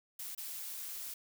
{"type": "noise with dropouts", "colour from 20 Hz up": "blue", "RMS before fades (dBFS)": -43, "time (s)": [0.19, 1.14], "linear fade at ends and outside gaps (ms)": 5, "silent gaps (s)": [0.35, 0.377], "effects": []}